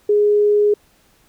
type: tone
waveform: sine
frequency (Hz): 415.3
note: G#4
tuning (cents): 0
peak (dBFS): -11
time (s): 0.09-0.74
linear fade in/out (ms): 5
effects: pink hiss -56 dBFS RMS until 1.28 s